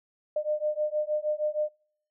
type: beating tone pair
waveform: sine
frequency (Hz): 602 / 608.4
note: D5 / D#5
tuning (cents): +43 / -39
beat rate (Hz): 6.4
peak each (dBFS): -29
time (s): 0.36-1.69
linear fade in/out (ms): 5
effects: noise-tail reverb RT60 0.6 s tail -26 dB re dry